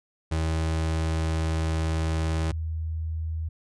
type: tone pair in turn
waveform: 35% pulse / sine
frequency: 80.2 / 80.2 Hz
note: E2 / E2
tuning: -47 / -47 cents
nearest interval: unison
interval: 0 cents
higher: neither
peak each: -22 / -27 dBFS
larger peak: first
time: 0.31-2.52 / 2.52-3.49 s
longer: first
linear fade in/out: 10 ms
effects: resampled to 22050 Hz